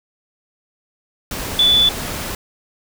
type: tone in noise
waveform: sine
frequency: 3470 Hz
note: A7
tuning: 25 cents flat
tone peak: -10 dBFS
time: 1.59-1.89 s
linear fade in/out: 2 ms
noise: pink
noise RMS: -26 dBFS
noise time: 1.31-2.35 s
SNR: +13 dB
effects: none